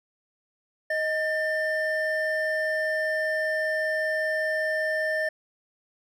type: tone pair together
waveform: triangle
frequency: 625 / 1789.9 Hz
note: D#5 / A6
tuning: +8 / +29 cents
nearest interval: octave + tritone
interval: 1821 cents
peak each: -25 dBFS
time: 0.9-5.29 s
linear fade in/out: 5 ms
effects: none